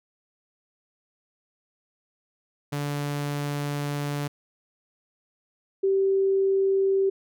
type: tone pair in turn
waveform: sawtooth / sine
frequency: 144.7 / 388.1 Hz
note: D3 / G4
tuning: -25 / -17 cents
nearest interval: octave + perfect fourth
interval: 1708 cents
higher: second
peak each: -23 / -19 dBFS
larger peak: second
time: 2.72-4.28 / 5.83-7.1 s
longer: first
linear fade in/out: 10 ms
effects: none